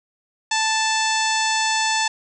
harmonic tone, 880 Hz, A5, in tune, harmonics 1 / 2 / 3 / 4 / 5 / 6 / 7 / 8 / 9, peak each -22 / -25 / -27 / -28 / -29 / -30 / -30 / -31 / -32 dBFS, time 0.51-2.08 s, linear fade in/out 5 ms, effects none

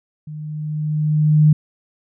sine tone with level ramp, 152.4 Hz, D#3, 36 cents flat, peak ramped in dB -29 to -7 dBFS, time 0.27-1.53 s, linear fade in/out 5 ms, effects none

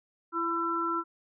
harmonic tone, 335.5 Hz, E4, 31 cents sharp, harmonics 1 / 3 / 4, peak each -33 / -35 / -29 dBFS, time 0.32-1.04 s, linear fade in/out 50 ms, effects none

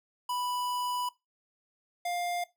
square tone pair in turn, 987.8 / 702.9 Hz, B5 / F5, 0 / +11 cents, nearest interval tritone, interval 589 cents, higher first, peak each -31 / -31 dBFS, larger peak neither, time 0.29-1.09 / 2.05-2.44 s, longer first, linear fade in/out 5 ms, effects noise-tail reverb RT60 0.2 s tail -19 dB re dry

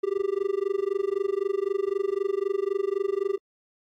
triangle tone with amplitude modulation, 394.5 Hz, G4, 11 cents sharp, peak -18 dBFS, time 0.03-3.38 s, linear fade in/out 10 ms, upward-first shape sine, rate 23.9 Hz, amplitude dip 100%, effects AAC 64 kbps

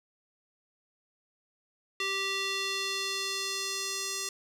square tone with band-pass filter sweep, 390 Hz, G4, 9 cents flat, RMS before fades -33 dBFS, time 2-4.29 s, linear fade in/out 2 ms, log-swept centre 3100 to 6400 Hz, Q 1.4, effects none

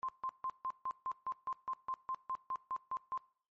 sine tone bursts, 1046.5 Hz, C6, in tune, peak -35 dBFS, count 16, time 0.03-3.176 s, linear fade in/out 0 ms, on 56 ms, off 150 ms, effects noise-tail reverb RT60 0.5 s tail -21 dB re dry + MP3 32 kbps

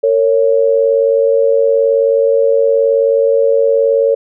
sine tone pair together, 456 / 555 Hz, A#4 / C#5, -38 / +2 cents, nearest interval minor third, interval 340 cents, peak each -11 dBFS, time 0.03-4.15 s, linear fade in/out 10 ms, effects none

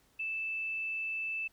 sine tone, 2637 Hz, E7, in tune, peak -33 dBFS, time 0.19-1.48 s, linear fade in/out 10 ms, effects pink hiss -68 dBFS RMS until 1.52 s

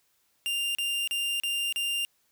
45% pulse tone bursts, 2794 Hz, F7, in tune, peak -27 dBFS, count 5, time 0.46-2.05 s, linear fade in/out 0 ms, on 290 ms, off 35 ms, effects white hiss -70 dBFS RMS until 2.31 s

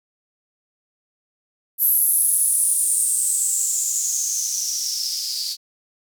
violet noise with band-pass filter sweep, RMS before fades -21 dBFS, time 1.78-5.57 s, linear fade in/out 50 ms, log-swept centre 12000 to 4600 Hz, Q 8.7, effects none

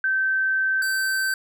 sine / square tone pair in turn, 1548 / 1548 Hz, G6 / G6, -22 / -22 cents, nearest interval unison, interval 0 cents, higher neither, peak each -19 / -22 dBFS, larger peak first, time 0.04-0.82 / 0.82-1.34 s, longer first, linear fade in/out 2 ms, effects none

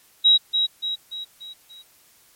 sine tone with echo, 3841 Hz, B7, 49 cents flat, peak -11 dBFS, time 0.24-0.38 s, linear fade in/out 20 ms, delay 290 ms, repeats 5, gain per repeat -6 dB, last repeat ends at 1.83 s, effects white hiss -56 dBFS RMS until 2.35 s + MP3 64 kbps

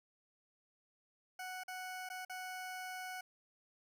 20% pulse tone with dropouts, 740 Hz, F#5, in tune, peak -38 dBFS, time 1.39-3.21 s, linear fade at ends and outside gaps 5 ms, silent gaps 1.636-1.68 / 2.09-2.1 / 2.25-2.296 s, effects none

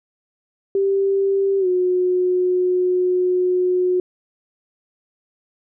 sine tone with pitch glide, 392 to 363.6 Hz, G4 to F#4, 0 to -30 cents, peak -15 dBFS, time 0.75-4 s, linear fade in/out 2 ms, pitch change -130 cents, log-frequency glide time 1.59-1.67 s, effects none

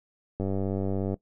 click train, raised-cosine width 2 ms, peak -17 dBFS, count 73, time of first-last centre 0.4-1.142 s, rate 97.1 Hz, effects noise-tail reverb RT60 0.1 s tail -18 dB re dry

